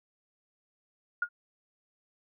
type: tone with exponential decay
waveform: sine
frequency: 1428 Hz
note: F6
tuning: 38 cents sharp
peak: -22 dBFS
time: 1.22-1.29 s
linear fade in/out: 5 ms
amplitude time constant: 15 ms
effects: none